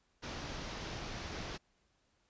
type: low-pass noise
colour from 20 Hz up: pink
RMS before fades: -43 dBFS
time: 0.22-1.58 s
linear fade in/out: 20 ms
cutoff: 6300 Hz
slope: 48 dB/octave
effects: pink hiss -75 dBFS RMS until 2.29 s + resampled to 16000 Hz